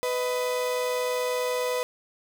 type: tone pair together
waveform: 35% pulse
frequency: 498.4 / 628 Hz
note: B4 / D#5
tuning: +16 / +16 cents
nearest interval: major third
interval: 400 cents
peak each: -24 / -32 dBFS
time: 0.03-1.83 s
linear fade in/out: 0 ms
effects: none